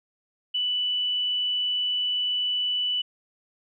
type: tone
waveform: sine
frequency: 2973 Hz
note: F#7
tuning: 8 cents sharp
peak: -23 dBFS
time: 0.54-3.02 s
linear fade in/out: 10 ms
effects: none